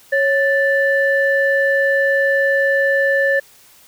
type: tone pair together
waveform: sine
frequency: 551 / 1760 Hz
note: C#5 / A6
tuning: -11 / 0 cents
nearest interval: octave + minor sixth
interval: 2011 cents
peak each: -15 dBFS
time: 0.12-3.4 s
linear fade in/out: 10 ms
effects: tanh soft clip ceiling -5 dBFS + white hiss -48 dBFS RMS until 3.87 s